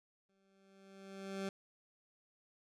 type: tone with exponential growth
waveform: 20% pulse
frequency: 194.4 Hz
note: G3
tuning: 14 cents flat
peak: -32 dBFS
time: 0.29-1.49 s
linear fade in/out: 2 ms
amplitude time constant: 260 ms
effects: low-pass 8000 Hz 12 dB/octave